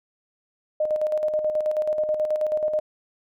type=tone with tremolo; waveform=sine; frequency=613 Hz; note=D#5; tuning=26 cents flat; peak=-19 dBFS; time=0.8-2.8 s; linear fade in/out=5 ms; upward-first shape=square; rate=9.3 Hz; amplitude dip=50%; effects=none